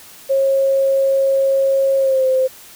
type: tone with pitch glide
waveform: sine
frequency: 542 to 521.1 Hz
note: C#5 to C5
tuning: -39 to -7 cents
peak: -12 dBFS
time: 0.29-2.48 s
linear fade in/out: 20 ms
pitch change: -68 cents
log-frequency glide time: 1.98-2.26 s
effects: white hiss -41 dBFS RMS until 2.75 s